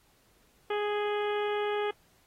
harmonic tone with a mistuned harmonic, 415.3 Hz, G#4, in tune, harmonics 1 / 2 / 3 / 4 / 5 / 6 / 7 / 8, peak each -29 / -35 / -39 / -41 / -43 / -45 / -46 / -47 dBFS, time 0.7-1.91 s, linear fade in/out 5 ms, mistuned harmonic 7, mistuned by +25 cents, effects pink hiss -66 dBFS RMS until 2.26 s + AAC 48 kbps

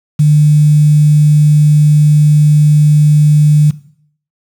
sine tone with quantisation, 150 Hz, D3, 37 cents sharp, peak -4 dBFS, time 0.19-3.71 s, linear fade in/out 10 ms, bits 5, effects noise-tail reverb RT60 0.6 s tail -17 dB re dry

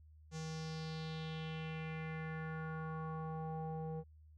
square tone with low-pass filter sweep, 159.1 Hz, D#3, 39 cents sharp, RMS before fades -43 dBFS, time 0.31-4.04 s, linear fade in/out 50 ms, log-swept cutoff 6600 to 610 Hz, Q 3.3, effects added 77 Hz sine -58 dBFS peak until 4.37 s

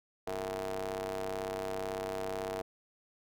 sawtooth ring-modulated tone, 98 Hz, G2, in tune, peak -28 dBFS, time 0.27-2.62 s, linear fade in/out 5 ms, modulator 556 Hz, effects none

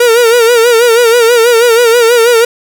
45% pulse tone with vibrato, 469.1 Hz, A#4, 11 cents sharp, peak -4 dBFS, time 0-2.45 s, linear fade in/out 5 ms, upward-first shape sine, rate 6.2 Hz, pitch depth 78 cents each way, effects none

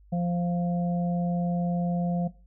harmonic tone, 174.61 Hz, F3, in tune, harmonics 1 / 3 / 4, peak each -24 / -37 / -35 dBFS, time 0.12-2.28 s, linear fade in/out 10 ms, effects noise-tail reverb RT60 0.3 s tail -17 dB re dry + added 50 Hz sine -52 dBFS peak until 2.46 s

